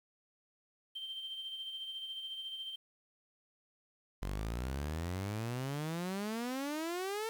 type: tone with tremolo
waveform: sine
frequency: 3136 Hz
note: G7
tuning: in tune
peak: -38 dBFS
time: 0.95-2.76 s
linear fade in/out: 10 ms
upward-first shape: triangle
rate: 14 Hz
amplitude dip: 50%
type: exponential sweep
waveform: sawtooth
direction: up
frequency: 45.98 to 455.4 Hz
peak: -32 dBFS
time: 4.22-7.29 s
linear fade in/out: 0 ms
effects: 10-bit